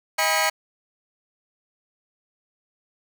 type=tone cluster; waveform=20% pulse; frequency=631 / 808 / 979 / 2199 Hz; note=D#5 / G#5 / B5 / C#7; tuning=+24 / -48 / -15 / -14 cents; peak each=-20 dBFS; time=0.18-0.5 s; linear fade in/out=10 ms; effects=none